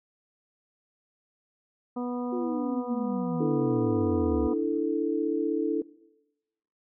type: harmonic tone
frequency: 245.5 Hz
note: B3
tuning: 10 cents flat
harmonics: 1 / 2 / 3 / 4 / 5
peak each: -30 / -36 / -40 / -42 / -44 dBFS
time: 1.96-4.54 s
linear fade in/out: 10 ms
type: exponential sweep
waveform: sine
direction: down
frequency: 370 to 70 Hz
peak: -30 dBFS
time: 2.32-4.48 s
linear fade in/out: 10 ms
type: chord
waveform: sine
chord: D suspended second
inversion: none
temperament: equal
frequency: 293.7 / 329.6 / 440 Hz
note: D4 / E4 / A4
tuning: 0 / 0 / 0 cents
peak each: -29 dBFS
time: 3.4-5.82 s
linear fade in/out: 5 ms
effects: noise-tail reverb RT60 1.0 s tail -21 dB re dry